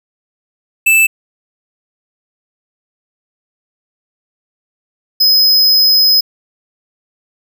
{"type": "tone pair in turn", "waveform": "square", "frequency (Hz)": [2640, 5069], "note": ["E7", "D#8"], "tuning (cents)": [2, 31], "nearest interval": "major seventh", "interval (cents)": 1129, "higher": "second", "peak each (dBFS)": -7, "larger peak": "neither", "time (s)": [[0.86, 1.07], [5.2, 6.21]], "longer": "second", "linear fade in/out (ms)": 10, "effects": []}